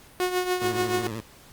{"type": "tone with tremolo", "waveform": "sawtooth", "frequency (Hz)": 363.6, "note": "F#4", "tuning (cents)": -30, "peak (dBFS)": -17, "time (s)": [0.2, 1.07], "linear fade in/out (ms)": 0, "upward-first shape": "triangle", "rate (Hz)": 7, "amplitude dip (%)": 70}
{"type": "tone with vibrato", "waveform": "15% pulse", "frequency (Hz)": 110, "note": "A2", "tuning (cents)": 0, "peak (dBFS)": -25, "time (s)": [0.61, 1.21], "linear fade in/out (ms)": 10, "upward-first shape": "sine", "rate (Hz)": 13, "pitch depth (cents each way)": 100}
{"effects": ["pink hiss -51 dBFS RMS until 1.52 s", "Opus 48 kbps"]}